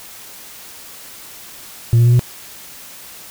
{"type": "tone with pitch steps", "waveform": "sine", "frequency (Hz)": [116.8, 118.7, 120.64, 122.61], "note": ["A#2", "A#2", "B2", "B2"], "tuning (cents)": [4, 32, -40, -12], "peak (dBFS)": -5, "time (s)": [1.93, 2.194], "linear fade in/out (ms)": 0, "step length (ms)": 66, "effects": ["tanh soft clip ceiling -7 dBFS", "white hiss -37 dBFS RMS until 3.3 s"]}